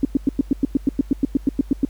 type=tone bursts; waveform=sine; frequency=274.3 Hz; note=C#4; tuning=18 cents flat; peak=-12 dBFS; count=16; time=0.03-1.85 s; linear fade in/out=2 ms; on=20 ms; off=100 ms; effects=added 50 Hz sine -34 dBFS peak until 1.89 s + pink hiss -53 dBFS RMS until 1.89 s